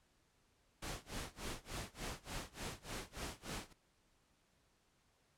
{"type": "noise with tremolo", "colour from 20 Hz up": "pink", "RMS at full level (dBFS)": -43, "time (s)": [0.82, 3.73], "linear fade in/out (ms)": 5, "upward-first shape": "sine", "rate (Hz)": 3.4, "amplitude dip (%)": 95, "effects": ["pink hiss -75 dBFS RMS until 5.37 s", "low-pass 10000 Hz 12 dB/octave"]}